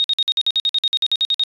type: tone bursts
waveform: sine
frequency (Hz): 3729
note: A#7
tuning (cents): 0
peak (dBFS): -14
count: 16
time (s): 0-1.436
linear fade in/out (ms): 0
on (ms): 41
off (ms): 52
effects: resampled to 22050 Hz